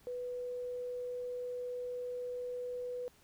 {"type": "tone", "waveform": "sine", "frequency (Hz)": 493.9, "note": "B4", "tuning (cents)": 0, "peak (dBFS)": -37, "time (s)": [0.07, 3.08], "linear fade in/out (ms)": 0, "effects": ["pink hiss -65 dBFS RMS until 3.23 s"]}